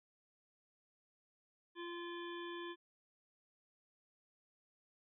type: harmonic tone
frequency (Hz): 345.2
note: F4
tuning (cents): -20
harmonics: 1 / 3 / 5 / 7 / 9 / 10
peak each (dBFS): -45 / -50 / -52 / -60 / -57 / -56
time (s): 1.75-2.76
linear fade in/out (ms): 50
effects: none